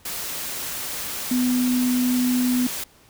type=tone in noise; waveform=sine; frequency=249.6 Hz; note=B3; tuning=19 cents sharp; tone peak=-18 dBFS; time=1.31-2.67 s; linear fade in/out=5 ms; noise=white; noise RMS=-30 dBFS; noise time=0.05-2.84 s; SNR=+9 dB; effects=pink hiss -54 dBFS RMS until 3.09 s